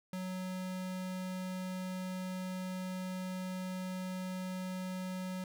square tone, 185 Hz, F#3, in tune, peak -38 dBFS, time 0.13-5.44 s, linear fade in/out 2 ms, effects none

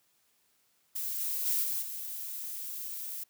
violet noise with level steps, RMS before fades -35 / -33 / -29 / -33 / -39 dBFS, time 0.95-3.24 s, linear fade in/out 10 ms, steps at 1.19 / 1.45 / 1.62 / 1.81 s, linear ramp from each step 20 ms, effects white hiss -71 dBFS RMS until 3.29 s + high-pass 60 Hz 12 dB/octave

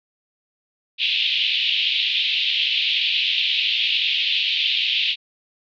pink band-pass noise, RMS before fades -21 dBFS, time 0.98-5.16 s, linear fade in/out 50 ms, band 2600 to 3800 Hz, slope 48 dB/octave, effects none

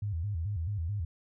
sine tone with vibrato, 92 Hz, F#2, 9 cents flat, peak -30 dBFS, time 0.02-1.05 s, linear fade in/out 5 ms, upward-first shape square, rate 4.6 Hz, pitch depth 200 cents each way, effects none

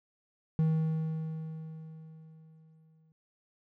triangle tone with exponential decay, 159.1 Hz, D#3, 39 cents sharp, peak -21 dBFS, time 0.59-3.12 s, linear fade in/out 0 ms, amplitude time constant 550 ms, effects none

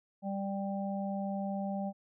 harmonic tone, 196.9 Hz, G3, 8 cents sharp, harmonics 1 / 3 / 4, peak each -34 / -40 / -40 dBFS, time 0.22-1.93 s, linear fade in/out 50 ms, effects none

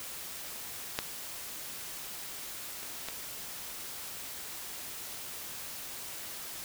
clicks, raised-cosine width 0.2 ms, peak -12 / -27 / -18 dBFS, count 3, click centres 0.989 / 2.831 / 3.086 s, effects white hiss -42 dBFS RMS until 6.64 s

